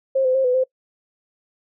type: tone with pitch steps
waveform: sine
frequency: 533 / 513 / 531 / 500 / 518 Hz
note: C5 / C5 / C5 / B4 / C5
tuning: +32 / -34 / +25 / +21 / -17 cents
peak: -15 dBFS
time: 0.15-0.64 s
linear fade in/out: 10 ms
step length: 98 ms
effects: noise-tail reverb RT60 0.1 s tail -24 dB re dry